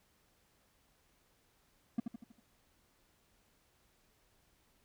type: tone with echo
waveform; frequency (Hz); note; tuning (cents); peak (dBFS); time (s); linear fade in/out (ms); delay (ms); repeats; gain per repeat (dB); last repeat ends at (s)
triangle; 233.1; A#3; 0; -27; 1.98-2; 5; 80; 5; -6; 2.4
effects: pink hiss -72 dBFS RMS until 4.84 s